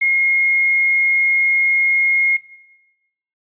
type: tone with quantisation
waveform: sine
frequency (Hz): 2148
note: C7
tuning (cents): +45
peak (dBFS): -13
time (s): 0.01-2.37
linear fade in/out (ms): 10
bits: 7
effects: noise-tail reverb RT60 1.0 s tail -17 dB re dry + resampled to 8000 Hz